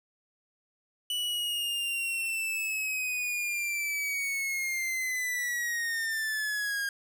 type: linear sweep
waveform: 45% pulse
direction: down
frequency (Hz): 2966 to 1614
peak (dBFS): -29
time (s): 1.1-6.89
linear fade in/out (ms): 2
effects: none